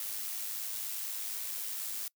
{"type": "noise with amplitude modulation", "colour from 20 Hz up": "blue", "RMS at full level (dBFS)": -36, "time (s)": [0, 2.08], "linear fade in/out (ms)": 2, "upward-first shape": "sine", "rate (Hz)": 104, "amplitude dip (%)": 40, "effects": ["noise-tail reverb RT60 0.1 s tail -24 dB re dry"]}